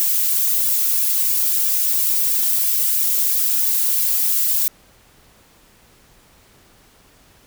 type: noise with flanger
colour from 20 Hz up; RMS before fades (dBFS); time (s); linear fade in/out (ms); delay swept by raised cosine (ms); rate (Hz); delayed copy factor
violet; -18; 0-4.68; 0; 1.7 to 3.1; 3; +1
effects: pink hiss -52 dBFS RMS until 7.46 s